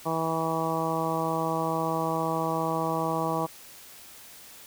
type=harmonic tone; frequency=162.3 Hz; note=E3; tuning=27 cents flat; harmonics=1 / 2 / 3 / 4 / 5 / 6 / 7; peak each=-33 / -33 / -33 / -33 / -33 / -33 / -33 dBFS; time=0.05-3.47 s; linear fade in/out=20 ms; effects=white hiss -48 dBFS RMS until 4.66 s